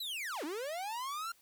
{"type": "linear two-way sweep", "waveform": "45% pulse", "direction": "down then up", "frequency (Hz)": [4095, 277, 1401], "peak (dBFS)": -37, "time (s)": [0, 1.32], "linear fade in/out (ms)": 5, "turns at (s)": 0.44, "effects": ["white hiss -66 dBFS RMS until 1.41 s"]}